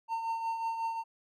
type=tone with tremolo; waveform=triangle; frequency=909 Hz; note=A#5; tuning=44 cents flat; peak=-27 dBFS; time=0.08-1.04 s; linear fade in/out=50 ms; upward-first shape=triangle; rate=5.5 Hz; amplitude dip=55%; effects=none